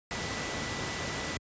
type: tone in noise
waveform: sine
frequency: 1975.5 Hz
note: B6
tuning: in tune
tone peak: -41 dBFS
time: 0.11-1.37 s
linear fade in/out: 0 ms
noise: pink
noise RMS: -34 dBFS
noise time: 0.11-1.37 s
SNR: -10 dB
effects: high-pass 80 Hz 12 dB/octave + resampled to 16000 Hz